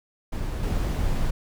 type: noise with level steps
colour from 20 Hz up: brown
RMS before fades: -28 / -24 dBFS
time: 0.32-1.31 s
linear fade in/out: 10 ms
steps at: 0.63 s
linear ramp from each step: 2 ms
effects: none